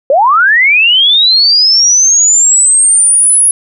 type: linear sweep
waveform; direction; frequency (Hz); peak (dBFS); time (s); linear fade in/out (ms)
sine; up; 512 to 10570; -4; 0.1-3.51; 2
effects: none